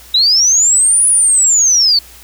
sine linear two-way sweep, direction up then down, 3788 to 9956 to 4384 Hz, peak -7 dBFS, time 0.14-1.99 s, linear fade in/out 5 ms, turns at 1.07 s, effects added 60 Hz sine -42 dBFS peak until 2.23 s + white hiss -39 dBFS RMS until 2.23 s

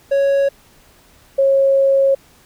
triangle / sine tone pair in turn, 554.4 / 544.9 Hz, C#5 / C#5, 0 / -30 cents, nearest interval unison, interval 30 cents, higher first, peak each -10 dBFS, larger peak neither, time 0.11-0.49 / 1.38-2.15 s, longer second, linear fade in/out 10 ms, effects pink hiss -50 dBFS RMS until 2.45 s

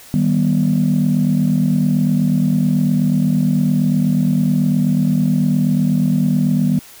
sine chord, Eb augmented, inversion none, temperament just, 155.56 / 194.45 / 243.1 Hz, Eb3 / G3 / B3, 0 / -14 / -27 cents, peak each -16 dBFS, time 0.14-6.79 s, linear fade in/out 0 ms, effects tanh soft clip ceiling -6 dBFS + white hiss -41 dBFS RMS until 7 s

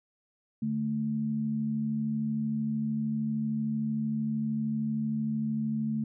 sine tone pair together, 146.7 / 219.8 Hz, D3 / A3, -2 / -2 cents, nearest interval perfect fifth, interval 700 cents, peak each -35 / -28 dBFS, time 0.62-6.04 s, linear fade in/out 5 ms, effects none

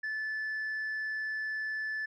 sine tone, 1742 Hz, A6, 18 cents flat, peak -30 dBFS, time 0.03-2.06 s, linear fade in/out 10 ms, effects tanh soft clip ceiling -31 dBFS

